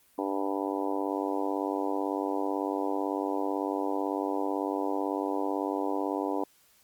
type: harmonic tone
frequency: 98 Hz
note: G2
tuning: in tune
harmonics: 3 / 4 / 5 / 6 / 7 / 8 / 9 / 10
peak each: -32 / -35 / -36 / -39 / -38 / -38 / -38 / -39 dBFS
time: 0.18-6.44 s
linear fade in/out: 5 ms
effects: white hiss -63 dBFS RMS until 6.83 s + Opus 32 kbps